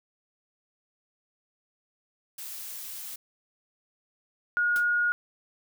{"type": "noise", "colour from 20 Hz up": "blue", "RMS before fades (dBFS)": -39, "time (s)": [2.38, 3.16], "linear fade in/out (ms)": 5}
{"type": "tone", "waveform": "sine", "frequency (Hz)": 1438, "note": "F#6", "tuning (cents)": -50, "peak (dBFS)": -22, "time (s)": [4.57, 5.12], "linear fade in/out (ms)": 0}
{"type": "noise with exponential decay", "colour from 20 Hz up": "white", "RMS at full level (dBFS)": -36, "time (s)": [4.76, 4.88], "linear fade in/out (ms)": 0, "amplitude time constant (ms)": 24}
{"effects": []}